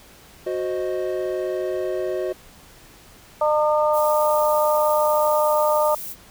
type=chord; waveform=triangle; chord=C diminished; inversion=second; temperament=equal with one note detuned; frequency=367.9 / 523.3 / 622.3 Hz; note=Gb4 / C5 / Eb5; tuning=-10 / 0 / 0 cents; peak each=-23 / -27 / -26 dBFS; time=0.46-2.33 s; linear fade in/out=10 ms
type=harmonic tone; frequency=302.8 Hz; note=D#4; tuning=47 cents flat; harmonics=2 / 3 / 4; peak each=-18 / -22 / -24 dBFS; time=3.41-5.95 s; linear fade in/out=5 ms
type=noise; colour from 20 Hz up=violet; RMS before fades=-33 dBFS; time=3.92-6.16 s; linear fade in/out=50 ms
effects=pink hiss -48 dBFS RMS until 6.3 s